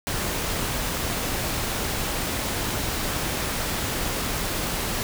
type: noise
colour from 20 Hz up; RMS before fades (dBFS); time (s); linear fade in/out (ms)
pink; -27; 0.07-5.03; 0
effects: none